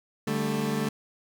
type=chord; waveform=30% pulse; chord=D suspended fourth; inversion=none; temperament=equal with one note detuned; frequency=146.83 / 198.39 / 220 Hz; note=D3 / G3 / A3; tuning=0 / +21 / 0 cents; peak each=-29 / -30 / -26 dBFS; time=0.27-0.89 s; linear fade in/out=5 ms; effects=10-bit